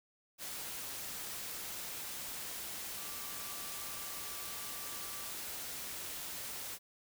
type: tone in noise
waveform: sine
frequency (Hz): 1169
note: D6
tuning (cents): -8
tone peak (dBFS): -54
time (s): 2.95-5.33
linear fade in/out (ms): 50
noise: white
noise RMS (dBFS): -43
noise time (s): 0.38-6.79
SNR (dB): -14
effects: none